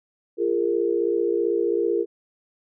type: tone cluster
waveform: sine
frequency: 344.3 / 407.1 / 462.6 Hz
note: F4 / G#4 / A#4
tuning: -25 / -35 / -13 cents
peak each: -24 dBFS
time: 0.37-2.06 s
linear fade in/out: 50 ms
effects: none